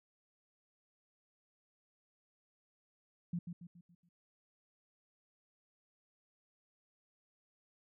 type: tone with echo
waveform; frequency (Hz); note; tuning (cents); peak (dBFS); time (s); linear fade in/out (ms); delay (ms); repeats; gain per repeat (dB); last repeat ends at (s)
sine; 173.3; F3; -13; -34; 3.33-3.39; 5; 140; 5; -7; 4.09
effects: none